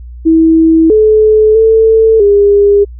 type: tone with pitch steps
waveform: sine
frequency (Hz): 324 / 431.6 / 444.8 / 405.5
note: E4 / A4 / A4 / G#4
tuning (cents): -30 / -33 / +19 / -41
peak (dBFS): -3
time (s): 0.25-2.85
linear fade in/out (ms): 20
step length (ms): 650
effects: added 60 Hz sine -25 dBFS peak until 2.99 s